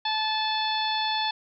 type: harmonic tone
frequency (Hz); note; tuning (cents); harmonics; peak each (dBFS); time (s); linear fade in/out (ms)
870; A5; -20; 1 / 2 / 3 / 4 / 5 / 6; -27 / -34 / -36 / -30 / -32 / -43; 0.05-1.31; 5
effects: none